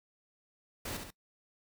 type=noise with echo; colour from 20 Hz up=pink; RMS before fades=-39 dBFS; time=0.85-0.97 s; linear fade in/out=5 ms; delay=68 ms; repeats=2; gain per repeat=-5 dB; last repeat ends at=1.106 s; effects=noise-tail reverb RT60 0.1 s tail -21 dB re dry